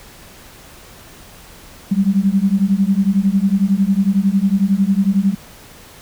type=beating tone pair; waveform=sine; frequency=190.4 / 201.4 Hz; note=F#3 / G3; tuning=+50 / +47 cents; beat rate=11 Hz; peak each=-15 dBFS; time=1.91-5.35 s; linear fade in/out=10 ms; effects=pink hiss -41 dBFS RMS until 6.01 s